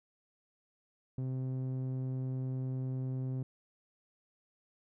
sawtooth tone with low-pass filter, 130 Hz, C3, 11 cents flat, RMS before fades -36 dBFS, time 1.18-3.43 s, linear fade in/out 2 ms, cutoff 290 Hz, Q 0.55, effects none

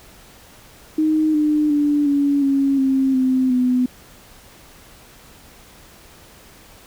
sine tone with pitch steps, 311.1 / 301.7 / 292.6 / 283.8 / 275.2 / 266.9 / 258.9 / 251.1 Hz, D#4 / D4 / D4 / C#4 / C#4 / C4 / C4 / B3, 0 / +47 / -6 / +41 / -12 / +35 / -18 / +29 cents, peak -14 dBFS, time 0.98-3.86 s, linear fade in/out 5 ms, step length 360 ms, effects pink hiss -46 dBFS RMS until 6.86 s

